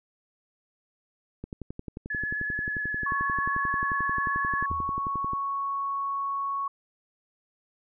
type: click train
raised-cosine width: 3 ms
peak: -23 dBFS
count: 45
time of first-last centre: 1.44-5.334 s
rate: 11.3 Hz
type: tone with vibrato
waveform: sine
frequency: 1705 Hz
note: G#6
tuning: 45 cents sharp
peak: -28 dBFS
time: 2.1-4.66 s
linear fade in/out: 5 ms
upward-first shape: triangle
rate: 19 Hz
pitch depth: 22 cents each way
type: tone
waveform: sine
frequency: 1108.7 Hz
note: C#6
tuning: in tune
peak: -27 dBFS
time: 3.06-6.68 s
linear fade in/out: 5 ms
type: tone with exponential decay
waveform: sine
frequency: 81 Hz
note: E2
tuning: 30 cents flat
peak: -32 dBFS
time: 4.7-5.08 s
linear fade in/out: 5 ms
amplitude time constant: 81 ms
effects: none